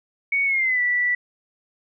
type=tone with pitch glide; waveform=sine; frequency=2229 to 1963 Hz; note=C#7 to B6; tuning=+9 to -11 cents; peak=-18 dBFS; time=0.32-1.15 s; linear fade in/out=5 ms; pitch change=-220 cents; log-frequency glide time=0.45-0.81 s; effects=none

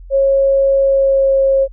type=tone with pitch glide; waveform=sine; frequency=546 to 540.7 Hz; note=C#5 to C#5; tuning=-26 to -43 cents; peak=-9 dBFS; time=0.1-1.68 s; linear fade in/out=50 ms; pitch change=-17 cents; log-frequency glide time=0.8-1.38 s; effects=added 43 Hz sine -32 dBFS peak until 1.72 s

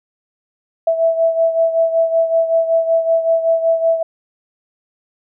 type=beating tone pair; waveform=sine; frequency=657 / 662.3 Hz; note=E5 / E5; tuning=-6 / +8 cents; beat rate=5.3 Hz; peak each=-13 / -19 dBFS; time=0.87-4.03 s; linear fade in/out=5 ms; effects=none

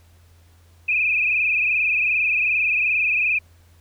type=tone with frequency modulation; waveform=sine; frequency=2500 Hz; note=D#7; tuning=8 cents sharp; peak=-17 dBFS; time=0.88-3.39 s; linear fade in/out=10 ms; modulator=22.6 Hz; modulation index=4.8; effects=added 85 Hz sine -50 dBFS peak until 3.8 s + pink hiss -59 dBFS RMS until 3.8 s

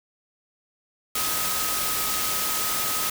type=tone in noise; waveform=sine; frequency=1265 Hz; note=D#6; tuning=28 cents sharp; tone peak=-33 dBFS; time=1.15-3.1 s; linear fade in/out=5 ms; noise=white; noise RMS=-26 dBFS; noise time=1.15-3.1 s; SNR=-10 dB; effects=none

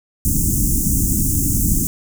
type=band-stop noise; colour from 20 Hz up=pink; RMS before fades=-17 dBFS; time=0.25-1.87 s; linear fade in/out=0 ms; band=310 to 6500 Hz; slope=48 dB/octave; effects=none

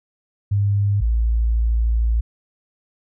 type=tone pair in turn; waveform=sine; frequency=101.1 / 56.6 Hz; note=G#2 / A1; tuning=-46 / +50 cents; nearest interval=minor seventh; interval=1004 cents; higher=first; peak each=-15 dBFS; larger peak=neither; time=0.51-1.01 / 1.01-2.21 s; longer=second; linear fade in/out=10 ms; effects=none

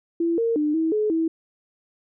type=tone with pitch steps; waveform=sine; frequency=336 / 460.2 / 299.9 / 322.4 / 426.1 / 325.3 Hz; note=E4 / A#4 / D4 / E4 / G#4 / E4; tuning=+33 / -22 / +36 / -38 / +44 / -23 cents; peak=-19 dBFS; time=0.2-1.28 s; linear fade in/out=5 ms; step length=180 ms; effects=none

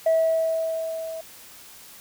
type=tone with level ramp; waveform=sine; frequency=649 Hz; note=E5; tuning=27 cents flat; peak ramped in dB=-14 to -31 dBFS; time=0.06-1.21 s; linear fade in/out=5 ms; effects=tanh soft clip ceiling -14 dBFS + white hiss -46 dBFS RMS until 2 s

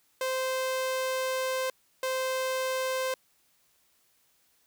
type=tone pair in turn; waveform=sawtooth; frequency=520 / 520 Hz; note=C5 / C5; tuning=-11 / -11 cents; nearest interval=unison; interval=0 cents; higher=neither; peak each=-24 dBFS; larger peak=neither; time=0.21-1.7 / 2.03-3.14 s; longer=first; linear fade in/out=2 ms; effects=white hiss -68 dBFS RMS until 4.66 s

